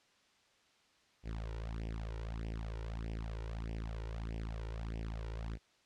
sawtooth tone with flanger, 55.4 Hz, A1, 13 cents sharp, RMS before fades -41 dBFS, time 1.23-5.59 s, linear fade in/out 50 ms, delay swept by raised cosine 0.36 to 2.16 ms, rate 1.6 Hz, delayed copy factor +1, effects white hiss -69 dBFS RMS until 5.85 s + low-pass 5000 Hz 12 dB/octave

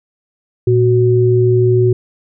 sine tone pair together, 116.54 / 370 Hz, A#2 / F#4, 0 / 0 cents, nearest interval octave + minor sixth, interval 2000 cents, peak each -11 dBFS, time 0.67-1.93 s, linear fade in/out 5 ms, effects none

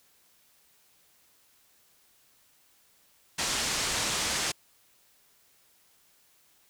white low-pass noise, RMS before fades -30 dBFS, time 3.38-4.52 s, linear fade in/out 10 ms, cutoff 8000 Hz, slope 24 dB/octave, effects white hiss -64 dBFS RMS until 6.69 s

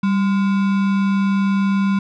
sine tone with sample-and-hold, 196 Hz, G3, in tune, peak -14 dBFS, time 0.03-1.99 s, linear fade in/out 5 ms, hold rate 1225 Hz, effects low-pass 3000 Hz 12 dB/octave

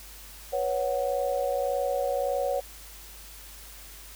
sine chord, B suspended second, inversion none, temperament just, 493.9 / 555.6 / 740.8 Hz, B4 / C#5 / F#5, 0 / +4 / +2 cents, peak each -31 / -27 / -31 dBFS, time 0.52-2.61 s, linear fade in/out 20 ms, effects added 50 Hz sine -48 dBFS peak until 4.15 s + white hiss -47 dBFS RMS until 4.15 s

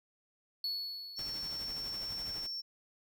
triangle tone with exponential decay, 4403 Hz, C#8, 13 cents flat, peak -31 dBFS, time 0.64-2.16 s, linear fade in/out 2 ms, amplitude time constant 330 ms
triangle tone, 5440 Hz, F8, 46 cents flat, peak -36 dBFS, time 1.16-2.62 s, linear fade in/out 20 ms
pink noise with tremolo, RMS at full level -48 dBFS, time 1.18-2.47 s, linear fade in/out 10 ms, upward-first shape sine, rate 12 Hz, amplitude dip 45%
effects none

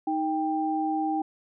sine tone pair together, 313.4 / 789.7 Hz, D#4 / G5, +13 / +13 cents, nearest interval octave + major third, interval 1600 cents, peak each -27 dBFS, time 0.07-1.22 s, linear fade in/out 5 ms, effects none

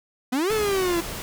45% pulse exponential two-way sweep, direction up then down, 241 to 444.1 to 333 Hz, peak -21 dBFS, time 0.32-1.01 s, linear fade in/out 10 ms, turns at 0.52 s
pink noise, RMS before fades -33 dBFS, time 0.5-1.22 s, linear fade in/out 0 ms
effects none

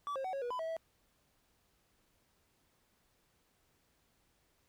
triangle tone with pitch steps, 1151 / 535 / 751 / 549 / 484.1 / 1003 / 648 / 653 Hz, D6 / C5 / F#5 / C#5 / B4 / B5 / E5 / E5, -35 / +38 / +26 / -17 / -35 / +26 / -30 / -17 cents, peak -34 dBFS, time 0.07-0.766 s, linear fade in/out 0 ms, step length 87 ms, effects pink hiss -74 dBFS RMS until 4.68 s

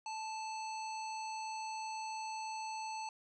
harmonic tone, 877 Hz, A5, 6 cents flat, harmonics 1 / 3 / 5 / 7 / 9, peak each -40 / -49 / -51 / -53 / -57 dBFS, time 0.06-3.09 s, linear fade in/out 2 ms, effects none

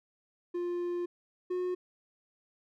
triangle tone pair in turn, 350.8 / 362.3 Hz, F4 / F#4, +8 / -36 cents, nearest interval minor second, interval 56 cents, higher second, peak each -29 / -28 dBFS, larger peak second, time 0.54-1.06 / 1.5-1.75 s, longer first, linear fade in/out 10 ms, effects none

